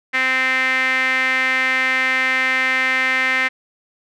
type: tone with band-pass filter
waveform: sawtooth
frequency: 260 Hz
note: C4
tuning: 11 cents flat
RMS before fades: -18 dBFS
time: 0.13-3.49 s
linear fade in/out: 20 ms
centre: 2000 Hz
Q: 6
effects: none